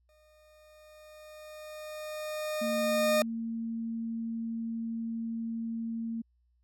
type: tone with exponential growth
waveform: 40% pulse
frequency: 612 Hz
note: D#5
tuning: 29 cents flat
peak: -22 dBFS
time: 0.09-3.22 s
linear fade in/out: 1 ms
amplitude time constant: 680 ms
type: tone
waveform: sine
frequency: 228.1 Hz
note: A#3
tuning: 37 cents flat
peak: -32 dBFS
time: 2.61-6.22 s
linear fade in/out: 10 ms
effects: added 60 Hz sine -67 dBFS peak until 6.63 s